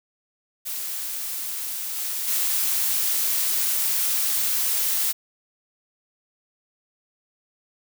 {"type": "noise with level steps", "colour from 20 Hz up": "blue", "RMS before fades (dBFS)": [-30, -28, -23], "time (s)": [0.65, 5.13], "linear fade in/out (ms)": 20, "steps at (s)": [1.96, 2.27], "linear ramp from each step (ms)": 20, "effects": []}